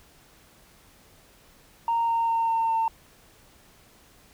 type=tone with pitch steps; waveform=sine; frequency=926 / 920.1 / 914.3 / 908.5 / 902.8 Hz; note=A#5 / A#5 / A#5 / A#5 / A5; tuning=-12 / -23 / -34 / -45 / +44 cents; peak=-20 dBFS; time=1.88-2.88 s; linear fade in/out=2 ms; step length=200 ms; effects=tanh soft clip ceiling -18 dBFS + pink hiss -56 dBFS RMS until 4.33 s